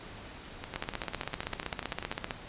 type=two click trains; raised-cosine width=0.3 ms; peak=-16 / -21 dBFS; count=25 / 16; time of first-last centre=0.76-2.308 / 0.64-2.125 s; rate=15.5 / 10.1 Hz; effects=pink hiss -46 dBFS RMS until 2.48 s + resampled to 8000 Hz